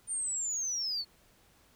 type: linear sweep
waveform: sine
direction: down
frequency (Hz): 9040 to 4321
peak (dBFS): -30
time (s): 0.07-1.05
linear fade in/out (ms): 50
effects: tanh soft clip ceiling -27 dBFS + pink hiss -64 dBFS RMS until 1.75 s